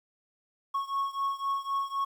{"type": "beating tone pair", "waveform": "triangle", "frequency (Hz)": [1100, 1103.9], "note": ["C#6", "C#6"], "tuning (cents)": [-14, -8], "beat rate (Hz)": 3.9, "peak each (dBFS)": [-29, -31], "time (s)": [0.74, 2.05], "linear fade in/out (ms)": 10, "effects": ["10-bit"]}